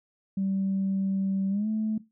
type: tone with pitch glide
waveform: sine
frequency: 193.5 to 217.2 Hz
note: G3 to A3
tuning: -22 to -22 cents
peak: -24 dBFS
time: 0.37-1.98 s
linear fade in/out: 5 ms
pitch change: +200 cents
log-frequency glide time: 1.49-1.68 s
effects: noise-tail reverb RT60 0.2 s tail -17 dB re dry + tanh soft clip ceiling -20 dBFS